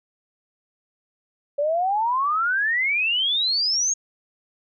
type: exponential sweep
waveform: sine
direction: up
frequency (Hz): 562 to 6645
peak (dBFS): -19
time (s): 1.58-3.94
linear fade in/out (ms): 10
effects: none